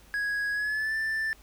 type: tone with pitch glide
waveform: triangle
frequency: 1661.2 to 1770.2 Hz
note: G#6 to A6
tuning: 0 to +10 cents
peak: -25 dBFS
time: 0.14-1.33 s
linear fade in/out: 0 ms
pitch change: +110 cents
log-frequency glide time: 0.52-0.95 s
effects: added 50 Hz sine -55 dBFS peak until 1.42 s + pink hiss -57 dBFS RMS until 1.42 s